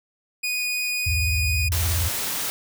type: tone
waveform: sawtooth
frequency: 2474 Hz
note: D#7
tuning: 10 cents flat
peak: -20 dBFS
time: 0.43-1.69 s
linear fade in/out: 10 ms
type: tone with vibrato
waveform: sine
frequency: 82.41 Hz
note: E2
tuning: in tune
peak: -21 dBFS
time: 1.06-2.09 s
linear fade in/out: 10 ms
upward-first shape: square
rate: 19 Hz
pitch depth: 220 cents each way
type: noise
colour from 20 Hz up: white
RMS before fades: -27 dBFS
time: 1.72-2.5 s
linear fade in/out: 0 ms
effects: none